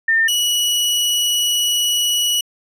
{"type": "tone pair in turn", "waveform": ["sine", "sawtooth"], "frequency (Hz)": [1807, 2931], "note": ["A6", "F#7"], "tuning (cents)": [46, -17], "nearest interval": "minor sixth", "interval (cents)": 837, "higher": "second", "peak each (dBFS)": -12, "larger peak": "neither", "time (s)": [[0.08, 0.28], [0.28, 2.41]], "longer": "second", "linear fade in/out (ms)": 5, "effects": ["resampled to 32000 Hz"]}